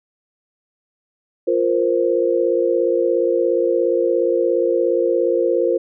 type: chord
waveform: sine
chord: F suspended fourth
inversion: none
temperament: equal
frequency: 349.2 / 466.2 / 523.3 Hz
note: F4 / Bb4 / C5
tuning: 0 / 0 / 0 cents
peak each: -19 dBFS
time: 1.47-5.78 s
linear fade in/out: 10 ms
effects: none